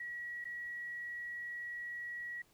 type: tone with dropouts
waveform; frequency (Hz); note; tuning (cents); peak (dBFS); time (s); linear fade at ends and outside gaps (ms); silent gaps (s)
sine; 1920; B6; -49; -40; 0-2.42; 5; 0.443-0.452
effects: pink hiss -69 dBFS RMS until 2.53 s